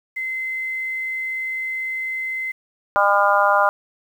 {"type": "tone", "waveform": "sine", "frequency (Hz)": 2061, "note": "C7", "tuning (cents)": -27, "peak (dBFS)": -23, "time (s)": [0.16, 2.52], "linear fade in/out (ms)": 10}
{"type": "harmonic tone", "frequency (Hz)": 201.7, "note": "G3", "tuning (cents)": 50, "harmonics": [3, 4, 5, 6, 7], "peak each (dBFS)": [-20, -20, -20, -20, -20], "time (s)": [2.96, 3.69], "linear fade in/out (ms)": 0}
{"effects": ["8-bit"]}